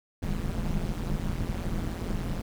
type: noise with amplitude modulation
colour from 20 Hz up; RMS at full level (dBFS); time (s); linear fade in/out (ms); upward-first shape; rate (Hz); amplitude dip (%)
brown; -26; 0.22-2.42; 10; sine; 173; 100
effects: none